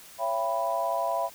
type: chord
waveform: sine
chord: C# half-diminished seventh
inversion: none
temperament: equal with one note detuned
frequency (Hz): 554.4 / 671.9 / 784 / 987.8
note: C#5 / E5 / G5 / B5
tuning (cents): 0 / +33 / 0 / 0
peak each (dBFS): -34 / -28 / -34 / -30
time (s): 0.18-1.3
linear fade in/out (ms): 50
effects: white hiss -49 dBFS RMS until 1.34 s